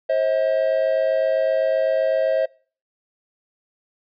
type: tone pair together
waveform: triangle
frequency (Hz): 532 / 639.8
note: C5 / D#5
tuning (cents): +29 / +48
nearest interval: minor third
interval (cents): 319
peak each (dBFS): -18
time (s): 0.09-2.46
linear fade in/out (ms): 10
effects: noise-tail reverb RT60 0.4 s tail -23 dB re dry + resampled to 11025 Hz